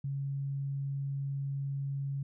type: tone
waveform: sine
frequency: 138.59 Hz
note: C#3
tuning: in tune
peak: -32 dBFS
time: 0.04-2.23 s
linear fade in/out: 5 ms
effects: none